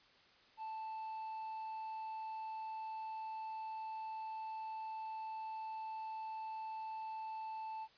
triangle tone, 880 Hz, A5, in tune, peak -40 dBFS, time 0.57-7.88 s, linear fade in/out 50 ms, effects white hiss -66 dBFS RMS until 7.97 s + resampled to 11025 Hz

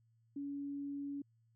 sine tone, 282.6 Hz, C#4, 34 cents sharp, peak -39 dBFS, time 0.36-1.22 s, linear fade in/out 5 ms, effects added 114 Hz sine -69 dBFS peak until 1.55 s

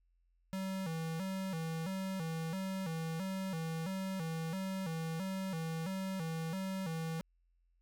square tone with vibrato, 176 Hz, F3, 14 cents sharp, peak -37 dBFS, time 0.53-7.21 s, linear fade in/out 0 ms, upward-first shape square, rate 1.5 Hz, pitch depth 140 cents each way, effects added 43 Hz sine -70 dBFS peak until 7.81 s

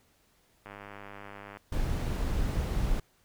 click train, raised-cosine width 0.5 ms, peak -29 dBFS, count 93, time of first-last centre 0.66-1.571 s, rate 101 Hz
brown noise, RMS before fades -29 dBFS, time 1.72-3 s, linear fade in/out 5 ms
effects pink hiss -67 dBFS RMS until 3.24 s

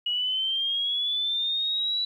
sine linear sweep, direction up, 2900 to 3951 Hz, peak -24 dBFS, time 0.06-2.05 s, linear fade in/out 5 ms, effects 10-bit

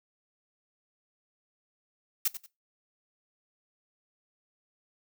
blue noise with echo, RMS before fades -26 dBFS, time 2.25-2.28 s, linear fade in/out 5 ms, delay 92 ms, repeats 2, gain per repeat -12 dB, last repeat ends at 2.464 s, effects noise-tail reverb RT60 0.2 s tail -18 dB re dry

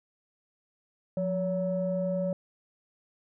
sine tone pair together, 177.96 / 565 Hz, F3 / C#5, +33 / +33 cents, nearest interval octave + minor sixth, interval 2000 cents, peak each -29 / -28 dBFS, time 1.17-2.33 s, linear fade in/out 2 ms, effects tanh soft clip ceiling -20 dBFS

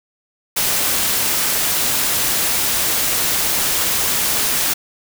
white noise, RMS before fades -18 dBFS, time 0.56-4.74 s, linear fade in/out 10 ms, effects none

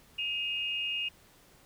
sine tone pair together, 2526 / 2835 Hz, D#7 / F7, +26 / +25 cents, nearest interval major second, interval 199 cents, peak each -35 / -32 dBFS, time 0.18-1.09 s, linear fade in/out 10 ms, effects pink hiss -60 dBFS RMS until 1.65 s

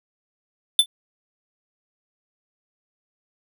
square tone with exponential decay, 3520 Hz, A7, in tune, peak -7 dBFS, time 0.79-0.86 s, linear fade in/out 2 ms, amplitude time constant 15 ms, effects none

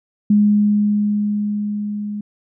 sine tone with level ramp, 207.7 Hz, G#3, in tune, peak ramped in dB -9 to -23 dBFS, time 0.3-2.21 s, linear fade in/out 5 ms, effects none

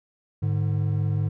triangle tone pair together, 104.54 / 149.6 Hz, G#2 / D3, +12 / +32 cents, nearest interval tritone, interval 620 cents, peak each -21 / -24 dBFS, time 0.42-1.29 s, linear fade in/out 10 ms, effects none

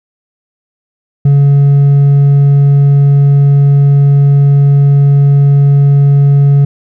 sine tone with hard clipping, 141 Hz, C#3, 30 cents sharp, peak -4 dBFS, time 1.25-6.65 s, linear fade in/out 5 ms, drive 2 dB, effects none

